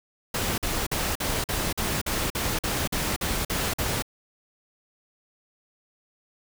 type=noise bursts; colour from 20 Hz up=pink; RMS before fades=-27 dBFS; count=13; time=0.34-4.024 s; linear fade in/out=5 ms; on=240 ms; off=47 ms; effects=none